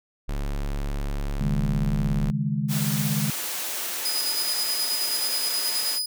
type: tone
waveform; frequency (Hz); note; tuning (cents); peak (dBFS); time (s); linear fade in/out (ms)
square; 35.4; C#1; +37; -26; 0.28-2.31; 10
type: chord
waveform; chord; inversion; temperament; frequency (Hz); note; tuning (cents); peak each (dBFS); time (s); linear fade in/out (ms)
sine; C# suspended second; none; equal with one note detuned; 138.59 / 155.56 / 208.5; C#3 / D#3 / G#3; 0 / 0 / +7; -27; 1.41-3.3; 2
type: high-pass noise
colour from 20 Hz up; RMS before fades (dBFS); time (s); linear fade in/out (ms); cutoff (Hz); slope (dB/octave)
white; -30; 2.68-6; 50; 300; 12
type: tone with tremolo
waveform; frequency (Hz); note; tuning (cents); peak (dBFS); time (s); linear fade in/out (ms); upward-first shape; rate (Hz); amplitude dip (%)
sawtooth; 4978; D#8; 0; -21; 4.05-6.06; 5; square; 9.4; 35
effects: none